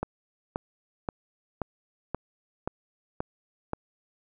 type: click train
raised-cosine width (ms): 1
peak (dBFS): -15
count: 8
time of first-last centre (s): 0.03-3.734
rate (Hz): 1.89
effects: none